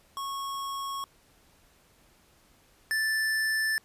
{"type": "tone pair in turn", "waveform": "square", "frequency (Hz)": [1100, 1759.8], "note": ["C#6", "A6"], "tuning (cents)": [-14, 0], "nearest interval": "minor sixth", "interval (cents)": 814, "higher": "second", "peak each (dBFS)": [-33, -26], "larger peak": "second", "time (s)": [[0.17, 1.04], [2.91, 3.78]], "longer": "neither", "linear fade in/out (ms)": 0, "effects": ["pink hiss -62 dBFS RMS until 3.84 s", "resampled to 32000 Hz"]}